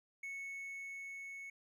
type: tone with level ramp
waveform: triangle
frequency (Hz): 2207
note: C#7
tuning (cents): -8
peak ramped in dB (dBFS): -40 to -44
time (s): 0.23-1.5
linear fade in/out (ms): 5
effects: none